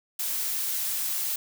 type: noise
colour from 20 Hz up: blue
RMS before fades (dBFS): -29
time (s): 0.19-1.36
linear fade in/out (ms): 5
effects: none